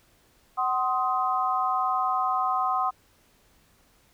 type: chord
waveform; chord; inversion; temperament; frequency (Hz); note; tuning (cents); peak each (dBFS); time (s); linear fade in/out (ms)
sine; C diminished; second; just; 753.5 / 1046.5 / 1255.8; Gb5 / C6 / Eb6; +31 / 0 / +16; -27; 0.57-2.91; 20
effects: pink hiss -62 dBFS RMS until 4.13 s